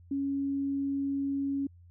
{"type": "tone", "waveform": "sine", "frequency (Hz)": 277.2, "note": "C#4", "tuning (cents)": 0, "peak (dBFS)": -28, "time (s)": [0.11, 1.67], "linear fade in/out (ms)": 5, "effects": ["added 87 Hz sine -52 dBFS peak until 1.9 s"]}